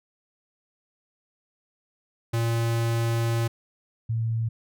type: tone pair in turn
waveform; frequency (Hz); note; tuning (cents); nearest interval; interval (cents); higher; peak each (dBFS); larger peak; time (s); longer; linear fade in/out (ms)
square / sine; 115.7 / 113.52; A#2 / A#2; -13 / -45; unison; 32; first; -23; neither; 2.33-3.48 / 4.09-4.49; first; 10
effects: none